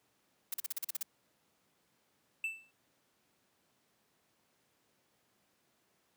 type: noise bursts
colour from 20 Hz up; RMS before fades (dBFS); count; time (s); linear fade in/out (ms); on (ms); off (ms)
blue; -36; 9; 0.52-1.029; 5; 21; 40
type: tone with exponential decay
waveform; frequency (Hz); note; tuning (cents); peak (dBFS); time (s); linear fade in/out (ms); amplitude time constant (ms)
triangle; 2652; E7; +10; -29; 2.44-2.71; 2; 57
effects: pink hiss -74 dBFS RMS until 6.16 s + high-pass 150 Hz 12 dB/octave